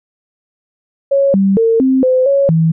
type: tone with pitch steps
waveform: sine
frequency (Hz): 553 / 195 / 454.2 / 262.6 / 513 / 555 / 162.3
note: C#5 / G3 / A#4 / C4 / C5 / C#5 / E3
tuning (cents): -4 / -9 / -45 / +6 / -34 / +2 / -27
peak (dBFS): -8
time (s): 1.11-2.72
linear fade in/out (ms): 10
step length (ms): 230
effects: none